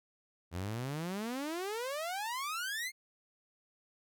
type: exponential sweep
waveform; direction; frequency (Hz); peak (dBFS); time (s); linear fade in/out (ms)
sawtooth; up; 82.41 to 2173; -32; 0.51-2.92; 50
effects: none